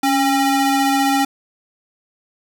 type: ring-modulated tone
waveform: 45% pulse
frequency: 541 Hz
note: C#5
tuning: 42 cents flat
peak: -11 dBFS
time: 0.03-1.25 s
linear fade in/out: 5 ms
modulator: 263 Hz
effects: none